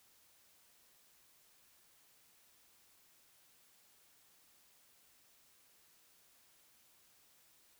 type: silence
effects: white hiss -68 dBFS RMS until 7.79 s